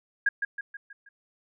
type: tone with echo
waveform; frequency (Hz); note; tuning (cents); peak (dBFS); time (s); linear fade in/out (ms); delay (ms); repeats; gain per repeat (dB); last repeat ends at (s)
sine; 1632; G#6; -31; -19; 0.26-0.29; 5; 160; 5; -6; 1.09
effects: none